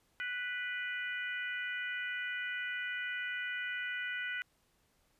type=harmonic tone with a mistuned harmonic; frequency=493.9 Hz; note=B4; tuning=in tune; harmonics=3 / 4 / 5 / 6; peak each=-38 / -40 / -45 / -47 dBFS; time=0.2-4.42 s; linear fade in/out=0 ms; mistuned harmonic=5; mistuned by=-22 cents; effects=pink hiss -73 dBFS RMS until 5.19 s + resampled to 32000 Hz